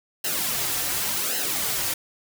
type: noise with flanger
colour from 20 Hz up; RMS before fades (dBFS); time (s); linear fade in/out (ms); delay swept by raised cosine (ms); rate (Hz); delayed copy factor
white; -26; 0.24-1.94; 5; 0.85 to 4.85; 0.89; -0.75
effects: none

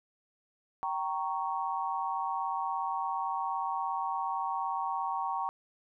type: chord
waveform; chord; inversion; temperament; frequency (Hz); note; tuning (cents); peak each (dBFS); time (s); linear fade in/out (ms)
sine; G diminished; none; equal with one note detuned; 775 / 932.3 / 1108.7; G5 / Bb5 / Db6; -20 / 0 / 0; -35 / -34 / -35; 0.83-5.49; 0
effects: none

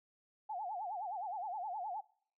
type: tone with vibrato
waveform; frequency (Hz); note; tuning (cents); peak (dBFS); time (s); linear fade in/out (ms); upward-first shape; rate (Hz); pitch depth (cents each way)
sine; 784; G5; 0; -38; 0.49-2.01; 10; sine; 9.6; 200
effects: noise-tail reverb RT60 0.6 s tail -24 dB re dry

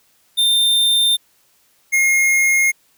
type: tone pair in turn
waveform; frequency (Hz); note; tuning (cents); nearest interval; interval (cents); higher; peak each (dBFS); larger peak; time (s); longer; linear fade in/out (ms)
square; 3610 / 2145; A7 / C7; +44 / +42; major sixth; 902; first; -13; neither; 0.37-1.17 / 1.92-2.72; neither; 20
effects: white hiss -58 dBFS RMS until 2.97 s

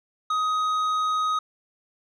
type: tone with tanh clipping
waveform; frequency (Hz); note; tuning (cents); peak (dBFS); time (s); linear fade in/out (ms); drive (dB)
sine; 1256; D#6; +16; -23; 0.3-1.39; 5; 8
effects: none

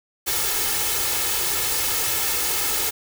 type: noise with comb filter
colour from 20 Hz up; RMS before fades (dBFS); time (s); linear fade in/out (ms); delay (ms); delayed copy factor
white; -23; 0.26-2.91; 20; 2.3; +0.65
effects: none

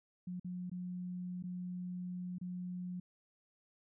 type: tone with dropouts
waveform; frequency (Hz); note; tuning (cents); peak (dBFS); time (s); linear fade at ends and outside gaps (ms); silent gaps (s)
sine; 180; F#3; -47; -39; 0.27-3; 5; 0.398-0.445 / 0.698-0.715 / 1.426-1.437 / 2.384-2.412
effects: none

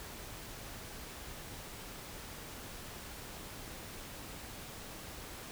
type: silence
effects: pink hiss -47 dBFS RMS until 5.51 s

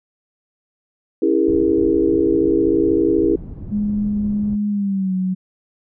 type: chord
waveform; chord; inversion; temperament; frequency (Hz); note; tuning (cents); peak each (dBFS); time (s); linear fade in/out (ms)
sine; A# half-diminished seventh; first; equal with one note detuned; 277.2 / 329.6 / 405.6 / 466.2; C#4 / E4 / G#4 / A#4; 0 / 0 / -41 / 0; -22 / -16 / -18 / -22; 1.22-3.36; 5
type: low-pass noise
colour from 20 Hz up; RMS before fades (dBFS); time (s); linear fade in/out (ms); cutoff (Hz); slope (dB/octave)
pink; -32; 1.47-4.56; 10; 230; 12
type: tone with pitch glide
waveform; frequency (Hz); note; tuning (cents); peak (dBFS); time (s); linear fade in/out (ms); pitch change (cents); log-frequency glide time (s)
sine; 207.4 to 185.84; G#3 to F#3; -2 to +8; -17; 3.71-5.35; 20; -190; 4.68-5.14
effects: none

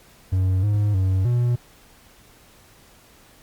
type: tone with pitch steps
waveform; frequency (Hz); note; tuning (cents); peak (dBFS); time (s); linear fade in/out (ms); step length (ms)
triangle; 93.5 / 103.8 / 94.4 / 121.2; F#2 / G#2 / F#2 / B2; +19 / 0 / +35 / -32; -15; 0.32-1.56; 10; 310
effects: pink hiss -52 dBFS RMS until 3.42 s + Opus 48 kbps

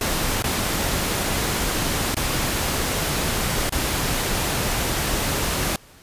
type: noise with dropouts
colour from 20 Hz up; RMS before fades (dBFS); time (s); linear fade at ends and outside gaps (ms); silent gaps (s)
pink; -23; 0.01-5.76; 1; 0.423-0.441 / 2.145-2.167 / 3.694-3.723
effects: pink hiss -49 dBFS RMS until 6.02 s + resampled to 32000 Hz

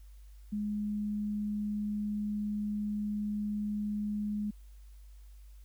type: tone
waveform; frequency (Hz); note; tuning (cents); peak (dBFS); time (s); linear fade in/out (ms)
sine; 208.6; G#3; +8; -31; 0.52-4.51; 10
effects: added 50 Hz sine -49 dBFS peak until 5.64 s + white hiss -69 dBFS RMS until 5.64 s

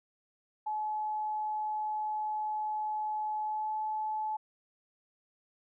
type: tone with pitch glide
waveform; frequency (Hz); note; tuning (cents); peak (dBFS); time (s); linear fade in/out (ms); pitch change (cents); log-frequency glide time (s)
sine; 855 to 861.9; A5 to A5; -50 to -36; -31; 0.66-4.37; 10; +14; 3.43-3.72
effects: none

